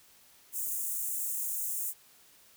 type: high-pass noise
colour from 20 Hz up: white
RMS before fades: -34 dBFS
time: 0.52-1.94 s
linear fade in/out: 50 ms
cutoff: 6900 Hz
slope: 48 dB/octave
effects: white hiss -60 dBFS RMS until 2.56 s